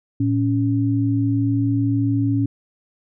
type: tone pair together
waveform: sine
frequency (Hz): 112.4 / 279.1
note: A2 / C#4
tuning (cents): +37 / +12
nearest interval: octave + major third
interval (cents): 1575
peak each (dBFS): -19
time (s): 0.2-2.46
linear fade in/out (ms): 5
effects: none